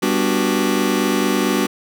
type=chord; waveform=sawtooth; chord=G major seventh; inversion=none; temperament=just; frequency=196 / 245 / 294 / 367.5 Hz; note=G3 / B3 / D4 / F#4; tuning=0 / -14 / +2 / -12 cents; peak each=-17 dBFS; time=0.02-1.67 s; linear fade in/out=10 ms; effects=none